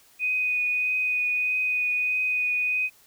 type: tone with vibrato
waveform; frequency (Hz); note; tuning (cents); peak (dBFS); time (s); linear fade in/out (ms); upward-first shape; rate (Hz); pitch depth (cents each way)
sine; 2489; D#7; 0; -22; 0.19-2.9; 50; triangle; 1.6; 14
effects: white hiss -57 dBFS RMS until 3.06 s